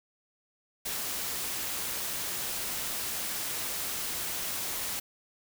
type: noise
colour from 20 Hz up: white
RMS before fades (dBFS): -34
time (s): 0.85-5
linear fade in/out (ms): 10
effects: none